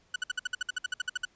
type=tone bursts; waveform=30% pulse; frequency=1482 Hz; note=F#6; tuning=2 cents sharp; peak=-25 dBFS; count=15; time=0.14-1.252 s; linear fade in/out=5 ms; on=20 ms; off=58 ms; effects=pink hiss -66 dBFS RMS until 1.35 s + resampled to 16000 Hz